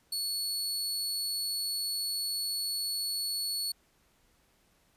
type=tone; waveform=sawtooth; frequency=4406 Hz; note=C#8; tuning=11 cents flat; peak=-28 dBFS; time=0.12-3.72 s; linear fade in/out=5 ms; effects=pink hiss -68 dBFS RMS until 4.96 s + resampled to 32000 Hz